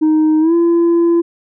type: tone with pitch glide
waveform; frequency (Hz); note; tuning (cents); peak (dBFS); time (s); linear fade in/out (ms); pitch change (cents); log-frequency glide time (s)
sine; 311.1 to 339.3; D#4 to F4; 0 to -50; -6; 0.01-1.22; 20; +150; 0.4-0.54
effects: tanh soft clip ceiling -8 dBFS